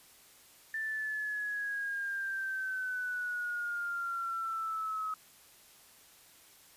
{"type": "exponential sweep", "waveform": "sine", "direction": "down", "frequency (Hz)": [1777, 1274], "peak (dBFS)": -33, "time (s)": [0.74, 5.14], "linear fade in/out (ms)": 2, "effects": ["white hiss -59 dBFS RMS until 6.76 s", "resampled to 32000 Hz"]}